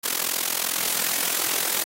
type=noise with amplitude modulation; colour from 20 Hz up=white; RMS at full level=-21 dBFS; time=0.03-1.84 s; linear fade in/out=20 ms; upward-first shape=sine; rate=42.6 Hz; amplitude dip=80%; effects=high-pass 200 Hz 12 dB/octave + AAC 48 kbps